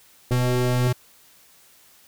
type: click train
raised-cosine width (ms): 2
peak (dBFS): -15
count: 71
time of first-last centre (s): 0.31-0.87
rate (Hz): 125
type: tone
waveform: square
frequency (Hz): 124.1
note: B2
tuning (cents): +9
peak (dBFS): -19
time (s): 0.31-0.93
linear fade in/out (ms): 10
effects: white hiss -54 dBFS RMS until 2.07 s